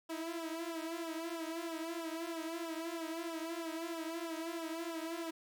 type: tone with flanger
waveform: sawtooth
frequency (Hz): 329.6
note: E4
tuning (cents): 0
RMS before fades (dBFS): -41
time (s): 0.09-5.31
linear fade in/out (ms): 10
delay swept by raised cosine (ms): 0.45 to 5.55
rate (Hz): 3.1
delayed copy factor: -0.95
effects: none